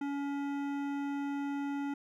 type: tone with hard clipping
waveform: sine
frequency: 282.3 Hz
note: C#4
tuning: 32 cents sharp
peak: -35 dBFS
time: 0.01-1.94 s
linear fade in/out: 5 ms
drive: 14 dB
effects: none